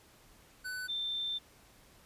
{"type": "tone pair in turn", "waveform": ["square", "sine"], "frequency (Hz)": [1500, 3568], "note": ["F#6", "A7"], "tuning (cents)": [23, 23], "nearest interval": "octave + minor third", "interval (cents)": 1500, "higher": "second", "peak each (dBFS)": [-38, -33], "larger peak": "second", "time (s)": [[0.64, 0.88], [0.88, 1.39]], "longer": "second", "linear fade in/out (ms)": 20, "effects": ["pink hiss -61 dBFS RMS until 2.05 s", "resampled to 32000 Hz"]}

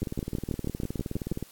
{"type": "two click trains", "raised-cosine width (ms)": 3, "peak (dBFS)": [-19, -16], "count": [28, 9], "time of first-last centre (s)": [[0.02, 1.426], [0.03, 1.316]], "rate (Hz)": [19.2, 6.22], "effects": ["white hiss -54 dBFS RMS until 1.51 s", "AAC 64 kbps"]}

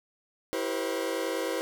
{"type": "tone cluster", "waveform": "40% pulse", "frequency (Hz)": [330.1, 388.4, 482, 532], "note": ["E4", "G4", "B4", "C5"], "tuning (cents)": [2, -16, -42, 29], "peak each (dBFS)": [-34, -35, -33, -33], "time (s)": [0.53, 1.61], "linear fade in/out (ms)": 0, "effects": []}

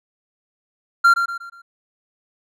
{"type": "tone with echo", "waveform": "triangle", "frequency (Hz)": 1383, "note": "F6", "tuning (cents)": -17, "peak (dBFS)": -7, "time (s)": [1.04, 1.14], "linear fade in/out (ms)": 10, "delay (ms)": 120, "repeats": 4, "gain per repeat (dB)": -8, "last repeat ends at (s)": 1.62, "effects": []}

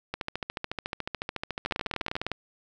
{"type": "two click trains", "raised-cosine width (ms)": 0.3, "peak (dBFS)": [-13, -15], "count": [14, 29], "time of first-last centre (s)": [[1.66, 2.317], [0.14, 2.154]], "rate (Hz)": [19.8, 13.9], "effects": []}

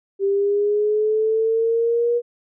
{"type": "linear sweep", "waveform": "sine", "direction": "up", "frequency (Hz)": [392, 480], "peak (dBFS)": -16, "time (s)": [0.19, 2.22], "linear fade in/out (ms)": 50, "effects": []}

